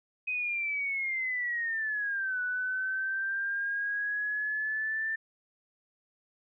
sine linear two-way sweep, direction down then up, 2522 to 1480 to 1783 Hz, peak -29 dBFS, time 0.27-5.16 s, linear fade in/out 10 ms, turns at 2.41 s, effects none

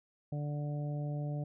harmonic tone, 146.83 Hz, D3, in tune, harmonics 1 / 2 / 3 / 4 / 5, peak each -34 / -45 / -51 / -46 / -51 dBFS, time 0.32-1.44 s, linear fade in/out 5 ms, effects none

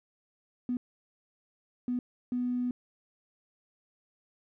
triangle tone bursts at uneven times, 246.9 Hz, B3, in tune, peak -24 dBFS, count 3, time 0.69-0.77 / 1.88-1.99 / 2.32-2.71 s, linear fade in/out 2 ms, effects tanh soft clip ceiling -26 dBFS

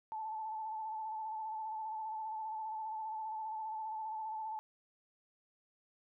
sine tone with vibrato, 874 Hz, A5, 12 cents flat, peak -38 dBFS, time 0.12-4.59 s, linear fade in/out 0 ms, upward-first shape square, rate 15 Hz, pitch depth 25 cents each way, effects none

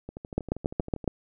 two click trains, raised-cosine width 2 ms, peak -24 / -11 dBFS, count 13 / 6, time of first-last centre 0.09-1.042 / 0.38-1.077 s, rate 12.6 / 7.17 Hz, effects none

